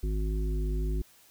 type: harmonic tone with a mistuned harmonic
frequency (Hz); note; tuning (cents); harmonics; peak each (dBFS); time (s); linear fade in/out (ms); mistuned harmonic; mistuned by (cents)
51.9; G#1; 0; 1 / 3 / 5 / 7; -27 / -38 / -42 / -40; 0.03-1.02; 5; 1; +25
effects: white hiss -59 dBFS RMS until 1.3 s